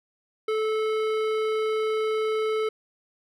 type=tone with hard clipping; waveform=sine; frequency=435.6 Hz; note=A4; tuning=17 cents flat; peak=-25 dBFS; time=0.48-2.69 s; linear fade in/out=5 ms; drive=14 dB; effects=none